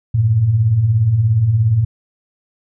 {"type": "beating tone pair", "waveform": "sine", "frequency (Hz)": [96, 113], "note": ["G2", "A2"], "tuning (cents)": [-36, 47], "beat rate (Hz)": 17, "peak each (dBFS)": [-20, -11], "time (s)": [0.14, 1.85], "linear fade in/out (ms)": 10, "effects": []}